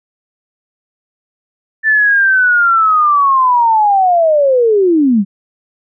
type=linear sweep; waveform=sine; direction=down; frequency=1774 to 185 Hz; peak=-7 dBFS; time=1.83-5.25 s; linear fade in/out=50 ms; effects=none